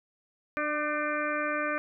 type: harmonic tone with a mistuned harmonic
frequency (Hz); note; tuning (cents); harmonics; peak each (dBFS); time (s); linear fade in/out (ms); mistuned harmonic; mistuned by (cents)
298.2; D4; +27; 1 / 2 / 4 / 5 / 6 / 7 / 8; -36 / -33 / -33 / -34 / -38 / -41 / -38; 0.57-1.78; 0; 5; +36
effects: none